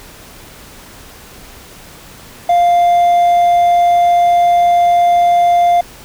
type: tone with hard clipping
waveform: triangle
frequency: 698.5 Hz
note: F5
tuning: in tune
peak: -8 dBFS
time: 2.49-5.81 s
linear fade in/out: 5 ms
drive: 5 dB
effects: pink hiss -37 dBFS RMS until 6.04 s